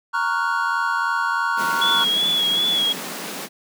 triangle chord, Gb major seventh, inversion first, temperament equal, 932.3 / 1108.7 / 1396.9 / 1480 Hz, Bb5 / Db6 / F6 / Gb6, 0 / 0 / 0 / 0 cents, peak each -23 dBFS, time 0.13-2.05 s, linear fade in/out 20 ms
pink high-pass noise, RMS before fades -31 dBFS, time 1.56-3.49 s, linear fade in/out 50 ms, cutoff 160 Hz, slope 96 dB/octave
sine tone with vibrato, 3365 Hz, G#7, 22 cents sharp, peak -17 dBFS, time 1.81-2.93 s, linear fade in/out 10 ms, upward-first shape sine, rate 2.6 Hz, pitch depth 40 cents each way
effects none

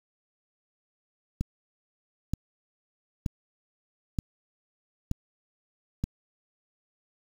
click train, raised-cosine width 5 ms, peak -15 dBFS, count 6, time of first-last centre 1.41-6.04 s, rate 1.08 Hz, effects 7-bit

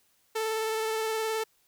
sawtooth tone with vibrato, 440.9 Hz, A4, 4 cents sharp, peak -24 dBFS, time 0.35-1.44 s, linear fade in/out 10 ms, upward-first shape triangle, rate 19 Hz, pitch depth 22 cents each way, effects white hiss -68 dBFS RMS until 1.67 s

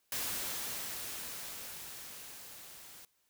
white noise with level ramp, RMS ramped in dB -36 to -53 dBFS, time 0.12-3.05 s, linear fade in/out 2 ms, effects white hiss -75 dBFS RMS until 3.29 s

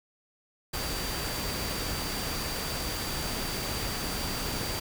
sine tone in noise, 4669 Hz, D8, 11 cents flat, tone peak -39 dBFS, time 0.73-4.8 s, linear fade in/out 10 ms, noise pink, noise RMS -33 dBFS, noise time 0.73-4.8 s, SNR -9 dB, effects none

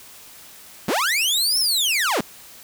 sawtooth linear two-way sweep, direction up then down, 136.9 to 5450 to 140.1 Hz, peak -15 dBFS, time 0.88-2.21 s, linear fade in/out 5 ms, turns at 1.59 s, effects white hiss -44 dBFS RMS until 2.63 s

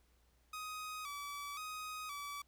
sawtooth tone with vibrato, 1200 Hz, D6, 37 cents sharp, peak -39 dBFS, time 0.53-2.42 s, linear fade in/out 5 ms, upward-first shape square, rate 0.96 Hz, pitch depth 75 cents each way, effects added 60 Hz sine -70 dBFS peak until 2.47 s + pink hiss -75 dBFS RMS until 2.47 s

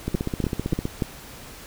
two click trains, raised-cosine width 3 ms, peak -9 / -12 dBFS, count 4 / 13, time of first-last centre 0.15-1.022 / 0.08-0.854 s, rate 3.44 / 15.5 Hz, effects pink hiss -42 dBFS RMS until 1.66 s

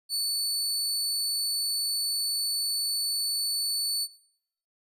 sawtooth tone, 4474 Hz, C#8, 15 cents sharp, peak -23 dBFS, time 0.09-4.08 s, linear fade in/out 50 ms, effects noise-tail reverb RT60 0.7 s tail -21 dB re dry + resampled to 32000 Hz

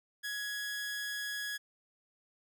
sawtooth tone with amplitude modulation, 1673 Hz, G#6, 12 cents sharp, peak -31 dBFS, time 0.23-1.58 s, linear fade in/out 20 ms, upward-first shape sine, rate 233 Hz, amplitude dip 30%, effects none

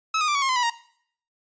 sawtooth tone with pitch steps, 1293 / 1234.6 / 1178.9 / 1125.6 / 1074.8 / 1026.3 / 979.9 / 935.7 Hz, E6 / D#6 / D6 / C#6 / C6 / C6 / B5 / A#5, -34 / -14 / +6 / +26 / +46 / -34 / -14 / +6 cents, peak -17 dBFS, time 0.14-0.7 s, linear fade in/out 5 ms, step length 70 ms, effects noise-tail reverb RT60 0.6 s tail -18 dB re dry + resampled to 16000 Hz

